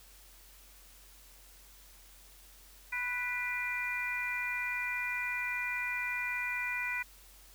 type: harmonic tone with a mistuned harmonic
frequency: 493.9 Hz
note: B4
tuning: in tune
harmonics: 2 / 3 / 4 / 5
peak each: -43 / -40 / -36 / -36 dBFS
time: 2.92-7.03 s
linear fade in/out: 10 ms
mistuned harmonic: 5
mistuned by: -49 cents
effects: added 46 Hz sine -58 dBFS peak until 7.54 s + white hiss -58 dBFS RMS until 7.54 s